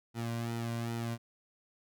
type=tone with flanger; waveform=sawtooth; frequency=116.54 Hz; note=A#2; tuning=in tune; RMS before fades=-36 dBFS; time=0.14-1.18 s; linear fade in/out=50 ms; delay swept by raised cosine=1.8 to 2.33 ms; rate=2.5 Hz; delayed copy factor=-0.7; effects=none